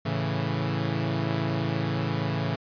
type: chord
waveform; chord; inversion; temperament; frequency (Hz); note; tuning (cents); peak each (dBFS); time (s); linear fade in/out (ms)
sawtooth; A major; none; equal; 110 / 138.59 / 164.81; A2 / C#3 / E3; 0 / 0 / 0; -26; 0.05-2.56; 10
effects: resampled to 11025 Hz